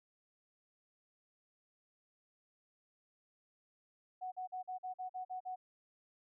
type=tone bursts; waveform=sine; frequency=740 Hz; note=F#5; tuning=in tune; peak=-39 dBFS; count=9; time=4.21-5.56 s; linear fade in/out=20 ms; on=110 ms; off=45 ms; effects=none